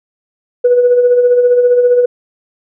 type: tone with tremolo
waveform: sine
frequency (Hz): 490.2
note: B4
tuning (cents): -13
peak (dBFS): -3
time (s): 0.64-2.06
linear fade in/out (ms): 10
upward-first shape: sine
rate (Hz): 15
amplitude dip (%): 50
effects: tanh soft clip ceiling -1 dBFS